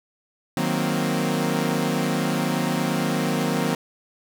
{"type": "chord", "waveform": "sawtooth", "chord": "C half-diminished seventh", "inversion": "first", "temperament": "equal", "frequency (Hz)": [155.56, 185, 233.1, 261.6], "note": ["Eb3", "Gb3", "Bb3", "C4"], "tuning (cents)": [0, 0, 0, 0], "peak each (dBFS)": -23, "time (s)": [0.57, 3.75], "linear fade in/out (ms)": 2, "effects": []}